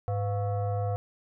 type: tone with frequency modulation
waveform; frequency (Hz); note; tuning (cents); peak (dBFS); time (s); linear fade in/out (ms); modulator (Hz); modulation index
sine; 102.9; G#2; -16; -26; 0.08-0.96; 0; 606; 0.8
effects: none